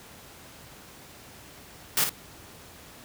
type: noise with echo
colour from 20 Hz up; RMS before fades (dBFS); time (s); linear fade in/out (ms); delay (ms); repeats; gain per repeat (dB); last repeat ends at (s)
white; -23; 1.97-2.04; 2; 54; 1; -7; 2.094
effects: pink hiss -48 dBFS RMS until 3.04 s + high-pass 60 Hz 12 dB/octave